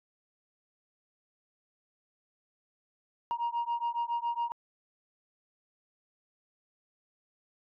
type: beating tone pair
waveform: sine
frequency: 939 / 946.2 Hz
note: A#5 / A#5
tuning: +12 / +26 cents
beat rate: 7.2 Hz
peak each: -31 dBFS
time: 3.31-4.52 s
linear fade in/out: 0 ms
effects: tanh soft clip ceiling -26 dBFS